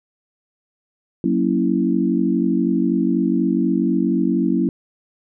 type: chord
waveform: sine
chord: F# dominant seventh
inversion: none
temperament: equal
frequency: 185 / 233.1 / 277.2 / 329.6 Hz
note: F#3 / A#3 / C#4 / E4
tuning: 0 / 0 / 0 / 0 cents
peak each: -21 dBFS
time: 1.24-4.69 s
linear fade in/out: 2 ms
effects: none